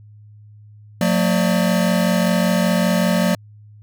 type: tone cluster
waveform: square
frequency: 180.4 / 225.6 / 595 Hz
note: F#3 / A3 / D5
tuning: -44 / +44 / +22 cents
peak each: -18 / -21 / -23 dBFS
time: 1.01-3.35 s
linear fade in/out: 2 ms
effects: added 105 Hz sine -41 dBFS peak until 3.82 s